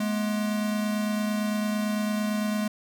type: tone pair together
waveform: square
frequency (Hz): 211 / 239.9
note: G#3 / A#3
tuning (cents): +28 / +50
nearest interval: major second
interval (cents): 222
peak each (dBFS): -26 / -35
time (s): 0-2.68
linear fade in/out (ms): 5
effects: none